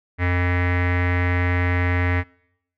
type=tone with low-pass filter; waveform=square; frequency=89 Hz; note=F2; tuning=33 cents sharp; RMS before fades=-20 dBFS; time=0.18-2.24 s; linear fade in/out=50 ms; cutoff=2000 Hz; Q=6.5; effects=noise-tail reverb RT60 0.8 s tail -25 dB re dry